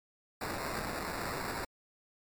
white noise with sample-and-hold, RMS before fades -37 dBFS, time 0.41-1.65 s, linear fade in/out 5 ms, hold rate 3150 Hz, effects MP3 96 kbps

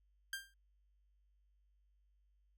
sawtooth tone with exponential decay, 1590 Hz, G6, 24 cents sharp, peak -33 dBFS, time 0.33-0.54 s, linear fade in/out 2 ms, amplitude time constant 45 ms, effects added 50 Hz sine -70 dBFS peak until 2.57 s

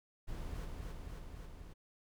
brown noise with echo, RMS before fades -42 dBFS, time 0.27-0.66 s, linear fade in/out 20 ms, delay 270 ms, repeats 4, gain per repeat -2 dB, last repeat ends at 1.74 s, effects none

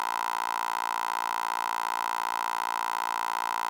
10% pulse tone with high-pass filter, 57.3 Hz, A#1, 29 cents flat, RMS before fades -30 dBFS, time 0-3.69 s, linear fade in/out 0 ms, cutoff 1000 Hz, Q 6.9, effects none

